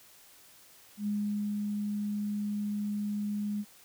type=tone with ADSR envelope; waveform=sine; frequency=206.9 Hz; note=G#3; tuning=6 cents flat; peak=-28 dBFS; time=0.97-3.65 s; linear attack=99 ms; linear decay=470 ms; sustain=-2 dB; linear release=49 ms; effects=white hiss -57 dBFS RMS until 3.84 s